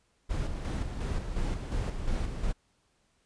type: noise with tremolo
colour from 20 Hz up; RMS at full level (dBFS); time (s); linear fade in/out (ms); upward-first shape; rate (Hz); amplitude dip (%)
brown; -30; 0.29-2.53; 20; square; 2.8; 45
effects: pink hiss -71 dBFS RMS until 3.25 s + resampled to 22050 Hz